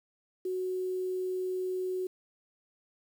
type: tone with quantisation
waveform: sine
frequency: 370 Hz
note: F#4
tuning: in tune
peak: -30 dBFS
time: 0.45-2.07 s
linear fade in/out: 5 ms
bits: 9
effects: none